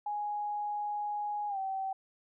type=tone with pitch glide; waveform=sine; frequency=830.6 to 770.5 Hz; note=G#5 to G5; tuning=0 to -30 cents; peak=-32 dBFS; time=0.06-1.93 s; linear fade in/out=5 ms; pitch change=-130 cents; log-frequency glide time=1.48-1.58 s; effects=none